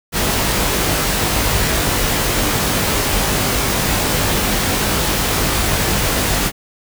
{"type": "noise with comb filter", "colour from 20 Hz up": "pink", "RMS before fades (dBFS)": -17, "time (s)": [0.12, 6.52], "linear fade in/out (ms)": 50, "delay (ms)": 20, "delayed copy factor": 0.6, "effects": []}